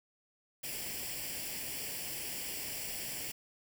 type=noise with comb filter; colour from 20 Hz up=white; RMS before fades=-40 dBFS; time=0.63-3.32 s; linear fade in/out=10 ms; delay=0.39 ms; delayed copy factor=+0.7; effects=none